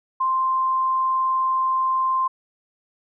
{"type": "tone", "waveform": "sine", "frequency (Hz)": 1046.5, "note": "C6", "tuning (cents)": 0, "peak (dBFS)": -18, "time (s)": [0.2, 2.28], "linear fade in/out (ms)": 10, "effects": []}